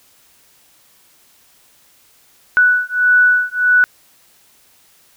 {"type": "beating tone pair", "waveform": "sine", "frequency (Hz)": [1480, 1481.6], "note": ["F#6", "F#6"], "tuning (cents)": [0, 2], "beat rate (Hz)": 1.6, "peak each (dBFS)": -13, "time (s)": [2.57, 3.84], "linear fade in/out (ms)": 0, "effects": ["white hiss -52 dBFS RMS until 5.16 s"]}